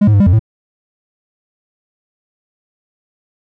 triangle tone with pitch steps, 205.6 / 106.4 / 100.5 / 199.9 / 88.7 / 110.2 Hz, G#3 / G#2 / G2 / G3 / F2 / A2, -17 / +42 / +44 / +34 / +27 / +3 cents, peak -4 dBFS, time 0.01-0.394 s, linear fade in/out 10 ms, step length 64 ms, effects none

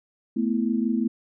sine chord, A suspended second, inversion none, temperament equal with one note detuned, 221.3 / 246.9 / 329.6 Hz, A3 / B3 / E4, +10 / 0 / 0 cents, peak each -24 / -25 / -29 dBFS, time 0.36-1.08 s, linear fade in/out 10 ms, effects none

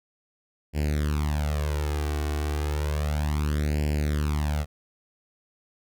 sawtooth tone with flanger, 74.5 Hz, D2, 25 cents sharp, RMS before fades -26 dBFS, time 0.73-4.66 s, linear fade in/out 50 ms, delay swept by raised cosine 0.4 to 2.7 ms, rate 0.32 Hz, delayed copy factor +0.9, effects none

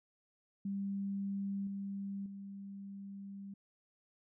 sine tone with level steps, 197.8 Hz, G3, 16 cents sharp, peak -35 / -38 / -44 dBFS, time 0.65-3.54 s, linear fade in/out 5 ms, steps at 1.67 / 2.26 s, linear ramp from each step 2 ms, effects none

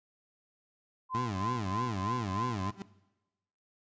sine tone with tremolo, 1029 Hz, C6, 29 cents flat, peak -30 dBFS, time 1.09-2.72 s, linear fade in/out 50 ms, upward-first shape triangle, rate 3.2 Hz, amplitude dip 95%
20% pulse tone with vibrato, 108.1 Hz, A2, 30 cents flat, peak -28 dBFS, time 1.14-2.71 s, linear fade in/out 10 ms, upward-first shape sine, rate 3.2 Hz, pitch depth 260 cents each way
35% pulse tone with exponential growth, 196 Hz, G3, in tune, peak -34 dBFS, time 2.72-2.82 s, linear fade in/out 0 ms, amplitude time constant 21 ms
effects noise-tail reverb RT60 1.0 s tail -18 dB re dry + resampled to 16000 Hz

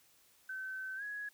sine tone with pitch glide, 1533 to 1671.7 Hz, G6 to G#6, -39 to +11 cents, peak -39 dBFS, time 0.49-1.29 s, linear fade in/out 5 ms, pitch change +150 cents, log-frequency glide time 0.96-1.03 s, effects white hiss -67 dBFS RMS until 1.33 s

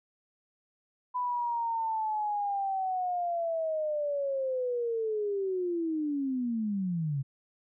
sine linear sweep, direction down, 999 to 131.8 Hz, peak -28 dBFS, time 1.14-7.23 s, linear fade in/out 20 ms, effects none

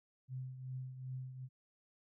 sine tone with tremolo, 129.3 Hz, C3, 20 cents flat, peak -39 dBFS, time 0.28-1.49 s, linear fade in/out 50 ms, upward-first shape triangle, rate 2.6 Hz, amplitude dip 65%, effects none

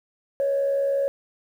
sine tone with frequency modulation, 554.4 Hz, C#5, in tune, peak -19 dBFS, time 0.4-1.08 s, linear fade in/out 0 ms, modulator 70.4 Hz, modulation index 0.33, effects tanh soft clip ceiling -16 dBFS + 9-bit

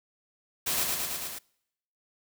white noise with echo, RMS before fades -29 dBFS, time 0.66-0.84 s, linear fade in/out 10 ms, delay 110 ms, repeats 5, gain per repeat -2 dB, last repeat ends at 1.39 s, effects noise-tail reverb RT60 0.8 s tail -26 dB re dry

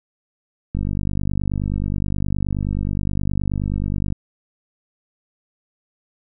click train, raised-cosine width 5 ms, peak -11 dBFS, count 168, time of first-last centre 0.75-4.124 s, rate 49.5 Hz, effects none

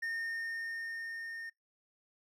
triangle tone with level ramp, 1829 Hz, A#6, 33 cents flat, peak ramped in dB -32 to -39 dBFS, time 0.02-1.5 s, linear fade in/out 10 ms, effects noise-tail reverb RT60 0.2 s tail -26 dB re dry

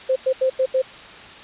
sine tone bursts at uneven times, 522 Hz, C5, 4 cents flat, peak -15 dBFS, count 5, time 0.09-0.16 / 0.26-0.33 / 0.41-0.5 / 0.59-0.66 / 0.74-0.82 s, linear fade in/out 10 ms, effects white hiss -40 dBFS RMS until 1.43 s + resampled to 8000 Hz

